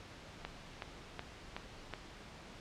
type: click train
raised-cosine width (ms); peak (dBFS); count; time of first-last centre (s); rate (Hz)
0.3; -24; 5; 0.45-1.937; 2.69
effects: pink hiss -52 dBFS RMS until 2.6 s + low-pass 5000 Hz 12 dB/octave